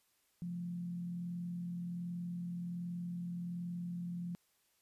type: tone with frequency modulation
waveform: sine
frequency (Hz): 174.61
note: F3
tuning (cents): 0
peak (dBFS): -38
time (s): 0.42-4.35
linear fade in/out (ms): 0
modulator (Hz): 41.3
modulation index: 0.29
effects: white hiss -75 dBFS RMS until 4.81 s + resampled to 32000 Hz